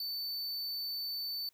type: tone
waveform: square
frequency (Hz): 4525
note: C#8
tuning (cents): +35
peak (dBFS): -36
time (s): 0-1.49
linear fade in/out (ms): 2
effects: white hiss -72 dBFS RMS until 1.53 s